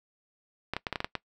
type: clicks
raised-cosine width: 0.3 ms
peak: -14 dBFS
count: 8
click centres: 0.736 / 0.766 / 0.868 / 0.927 / 0.958 / 1.004 / 1.045 / 1.153 s
effects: noise-tail reverb RT60 0.1 s tail -20 dB re dry